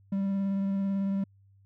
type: tone with vibrato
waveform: triangle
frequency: 196 Hz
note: G3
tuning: in tune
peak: -24 dBFS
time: 0.12-1.24 s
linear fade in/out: 5 ms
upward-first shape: triangle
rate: 18 Hz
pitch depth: 18 cents each way
effects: added 98 Hz sine -57 dBFS peak until 1.65 s